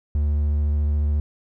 triangle tone with vibrato, 73.8 Hz, D2, 9 cents sharp, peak -16 dBFS, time 0.15-1.2 s, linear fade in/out 0 ms, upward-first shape square, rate 14 Hz, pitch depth 12 cents each way, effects none

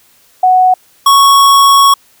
sine / square tone pair in turn, 740 / 1108.7 Hz, F#5 / C#6, 0 / 0 cents, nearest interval perfect fifth, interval 700 cents, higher second, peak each -4 dBFS, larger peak neither, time 0.43-0.74 / 1.06-1.94 s, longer second, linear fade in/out 5 ms, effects white hiss -48 dBFS RMS until 2.2 s

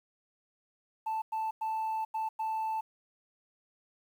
sine tone bursts at uneven times, 881 Hz, A5, 2 cents sharp, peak -28 dBFS, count 5, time 1.06-1.22 / 1.32-1.51 / 1.61-2.05 / 2.14-2.29 / 2.39-2.81 s, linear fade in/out 10 ms, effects tanh soft clip ceiling -29 dBFS + 10-bit

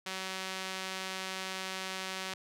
sawtooth tone with band-pass filter, 188.8 Hz, F#3, 35 cents sharp, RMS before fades -39 dBFS, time 0.06-2.34 s, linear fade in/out 5 ms, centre 3600 Hz, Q 0.63, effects none

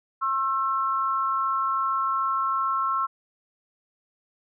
sine tone pair together, 1076 / 1333.4 Hz, C6 / E6, +48 / +19 cents, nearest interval major third, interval 371 cents, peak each -25 dBFS, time 0.21-3.07 s, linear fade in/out 20 ms, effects none

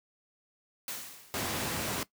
white noise with exponential decay, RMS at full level -36 dBFS, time 0.88-1.67 s, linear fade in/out 1 ms, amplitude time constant 170 ms
pink noise, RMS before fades -33 dBFS, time 1.34-2.03 s, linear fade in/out 0 ms
effects noise-tail reverb RT60 0.1 s tail -17 dB re dry + high-pass 100 Hz 12 dB/octave

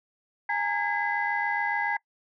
sine tone cluster, 825 / 912 / 1645 / 2017 Hz, G#5 / A#5 / G#6 / B6, -12 / -38 / -17 / +36 cents, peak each -30 dBFS, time 0.49-1.97 s, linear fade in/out 5 ms, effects noise-tail reverb RT60 0.1 s tail -23 dB re dry + tanh soft clip ceiling -15 dBFS

